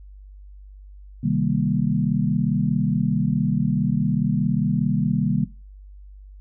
sine chord, C minor seventh, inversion none, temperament equal, 130.81 / 155.56 / 196 / 233.1 Hz, C3 / Eb3 / G3 / Bb3, 0 / 0 / 0 / 0 cents, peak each -25 / -23 / -24 / -24 dBFS, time 1.23-5.45 s, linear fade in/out 10 ms, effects noise-tail reverb RT60 0.3 s tail -18 dB re dry + added 49 Hz sine -40 dBFS peak until 6.4 s

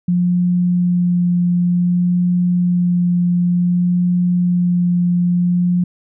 sine tone with vibrato, 176.9 Hz, F3, 23 cents sharp, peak -12 dBFS, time 0.08-5.84 s, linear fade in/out 5 ms, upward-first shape sine, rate 0.55 Hz, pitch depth 9 cents each way, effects none

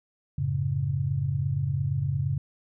sine chord, F# minor, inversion none, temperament equal, 92.5 / 110 / 138.59 Hz, F#2 / A2 / C#3, 0 / 0 / 0 cents, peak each -31 / -31 / -26 dBFS, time 0.38-2.38 s, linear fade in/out 5 ms, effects none

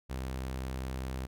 sawtooth tone, 65 Hz, C2, 11 cents flat, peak -31 dBFS, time 0.09-1.27 s, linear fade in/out 20 ms, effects none

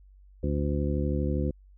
harmonic tone, 72.4 Hz, D2, 24 cents flat, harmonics 1 / 2 / 3 / 4 / 5 / 7, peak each -28 / -31 / -33 / -34 / -35 / -36 dBFS, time 0.43-1.51 s, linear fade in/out 5 ms, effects added 48 Hz sine -51 dBFS peak until 1.77 s

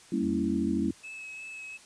sine chord, G diminished seventh, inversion none, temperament equal with one note detuned, 196 / 230 / 277.2 / 329.6 Hz, G3 / Bb3 / Db4 / Fb4, 0 / -23 / 0 / 0 cents, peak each -31 dBFS, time 0.12-0.91 s, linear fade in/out 5 ms
sine tone, 87 Hz, F2, 6 cents flat, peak -39 dBFS, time 0.2-0.94 s, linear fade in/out 50 ms
triangle tone with vibrato, 2585 Hz, E7, 34 cents flat, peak -38 dBFS, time 1.03-1.78 s, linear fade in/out 20 ms, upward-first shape sine, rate 2.8 Hz, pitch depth 18 cents each way
effects white hiss -54 dBFS RMS until 1.85 s + resampled to 22050 Hz

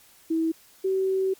sine tone pair in turn, 324.4 / 381.4 Hz, E4 / G4, -28 / -47 cents, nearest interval minor third, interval 281 cents, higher second, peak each -21 dBFS, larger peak neither, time 0.3-0.52 / 0.84-1.34 s, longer second, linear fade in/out 10 ms, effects white hiss -55 dBFS RMS until 1.39 s + MP3 96 kbps

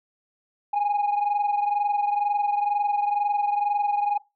sine tone pair together, 818.9 / 841 Hz, G#5 / G#5, -25 / +22 cents, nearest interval unison, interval 47 cents, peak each -20 / -25 dBFS, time 0.73-4.18 s, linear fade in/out 10 ms, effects noise-tail reverb RT60 0.2 s tail -19 dB re dry + tanh soft clip ceiling -18 dBFS

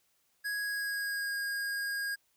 square tone with pitch glide, 1661.2 to 1629.8 Hz, G#6 to G#6, 0 to -33 cents, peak -33 dBFS, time 0.44-2.16 s, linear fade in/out 20 ms, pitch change -33 cents, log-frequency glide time 0.58-1.35 s, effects white hiss -73 dBFS RMS until 2.36 s

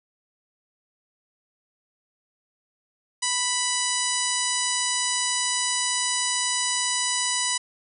harmonic tone with a mistuned harmonic, 987.8 Hz, B5, in tune, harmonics 1 / 2 / 3 / 4 / 5 / 6 / 7 / 8 / 9 / 10, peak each -32 / -32 / -32 / -32 / -32 / -32 / -32 / -32 / -32 / -32 dBFS, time 3.22-7.58 s, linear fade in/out 10 ms, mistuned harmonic 10, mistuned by -56 cents, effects none

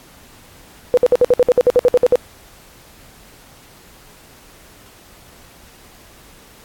sine tone bursts, 493.9 Hz, B4, in tune, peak -7 dBFS, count 14, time 0.94-2.156 s, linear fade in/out 0 ms, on 33 ms, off 58 ms, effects pink hiss -45 dBFS RMS until 6.64 s + AAC 64 kbps

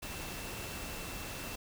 sine tone in noise, 2678 Hz, E7, 27 cents sharp, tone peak -50 dBFS, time 0.02-1.56 s, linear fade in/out 10 ms, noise pink, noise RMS -42 dBFS, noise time 0.02-1.56 s, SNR -11 dB, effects none

